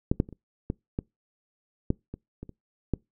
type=clicks; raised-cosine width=3 ms; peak=-9 / -9 / -30 / -30 / -15 / -15 / -10 / -23 / -25 / -29 / -12 dBFS; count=11; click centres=0.115 / 0.201 / 0.289 / 0.327 / 0.701 / 0.989 / 1.904 / 2.14 / 2.43 / 2.493 / 2.937 s; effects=noise-tail reverb RT60 0.2 s tail -25 dB re dry